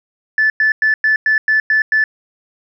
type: tone bursts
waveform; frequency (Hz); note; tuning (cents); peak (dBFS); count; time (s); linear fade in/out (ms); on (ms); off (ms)
sine; 1745; A6; -15; -9; 8; 0.38-2.04; 2; 120; 100
effects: tanh soft clip ceiling -6 dBFS